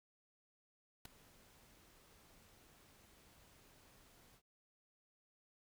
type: noise with ADSR envelope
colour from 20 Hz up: pink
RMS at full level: -45 dBFS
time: 1.05-4.42 s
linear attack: 4 ms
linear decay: 6 ms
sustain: -21 dB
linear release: 67 ms
effects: none